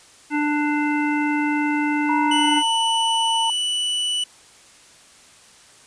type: harmonic tone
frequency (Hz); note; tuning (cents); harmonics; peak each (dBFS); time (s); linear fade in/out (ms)
296.2; D4; +15; 1 / 3 / 5 / 7 / 9; -20 / -26 / -29 / -28 / -34; 0.3-2.63; 50
type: tone with pitch glide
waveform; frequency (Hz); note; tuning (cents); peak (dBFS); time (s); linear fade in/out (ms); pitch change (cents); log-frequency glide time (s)
sine; 951 to 907.5; A#5 to A#5; +34 to -47; -20; 2.09-3.5; 2; -81; 2.21-2.54
type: tone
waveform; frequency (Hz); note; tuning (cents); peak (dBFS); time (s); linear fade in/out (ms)
45% pulse; 2964; F#7; +2; -20; 2.31-4.24; 5
effects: white hiss -49 dBFS RMS until 5.86 s + resampled to 22050 Hz